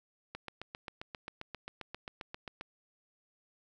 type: click train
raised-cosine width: 0.3 ms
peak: -25 dBFS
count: 18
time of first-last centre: 0.35-2.611 s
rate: 7.52 Hz
effects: none